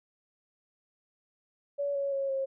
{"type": "tone with pitch steps", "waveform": "sine", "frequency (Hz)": [568, 557.9, 548, 538.3], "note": ["C#5", "C#5", "C#5", "C5"], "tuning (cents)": [42, 11, -20, 49], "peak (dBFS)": -28, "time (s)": [1.78, 2.46], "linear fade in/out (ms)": 20, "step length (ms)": 170, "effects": []}